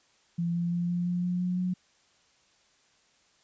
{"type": "tone with pitch steps", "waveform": "sine", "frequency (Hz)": [170.5, 172.08, 173.68, 175.29, 176.92, 178.56, 180.22, 181.89], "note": ["F3", "F3", "F3", "F3", "F3", "F3", "F#3", "F#3"], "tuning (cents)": [-41, -25, -9, 7, 23, 39, -45, -29], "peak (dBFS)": -26, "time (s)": [0.38, 1.74], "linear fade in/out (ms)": 10, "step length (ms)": 170, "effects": ["white hiss -65 dBFS RMS until 3.43 s", "resampled to 16000 Hz"]}